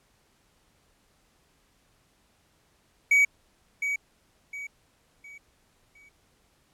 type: tone with echo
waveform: triangle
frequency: 2265 Hz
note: C#7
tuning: 37 cents sharp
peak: -15 dBFS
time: 3.11-3.25 s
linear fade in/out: 5 ms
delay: 710 ms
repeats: 4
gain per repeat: -9 dB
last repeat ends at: 6.09 s
effects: pink hiss -66 dBFS RMS until 6.73 s + low-pass 12000 Hz 12 dB/octave